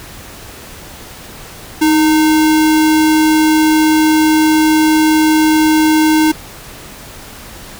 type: tone with sample-and-hold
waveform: sine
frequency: 312.8 Hz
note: D#4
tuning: 9 cents sharp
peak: -7 dBFS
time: 1.81-6.32 s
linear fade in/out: 10 ms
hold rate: 1225 Hz
effects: pink hiss -33 dBFS RMS until 7.79 s